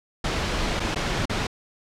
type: noise with dropouts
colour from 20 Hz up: pink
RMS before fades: -25 dBFS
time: 0.24-1.47 s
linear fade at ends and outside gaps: 5 ms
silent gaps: 0.797-0.801 / 0.947-0.958 / 1.256-1.295 s
effects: low-pass 5000 Hz 12 dB/octave